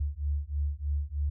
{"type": "beating tone pair", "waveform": "sine", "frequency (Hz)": [71, 74.2], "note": ["C#2", "D2"], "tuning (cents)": [42, 18], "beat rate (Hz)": 3.2, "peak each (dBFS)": -31, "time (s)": [0, 1.3], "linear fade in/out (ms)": 10, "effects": []}